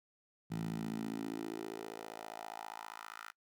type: tone with high-pass filter sweep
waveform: 10% pulse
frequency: 55 Hz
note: A1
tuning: in tune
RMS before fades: -43 dBFS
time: 0.5-3.32 s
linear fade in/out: 20 ms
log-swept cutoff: 150 to 1400 Hz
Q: 3.2
effects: noise-tail reverb RT60 0.1 s tail -24 dB re dry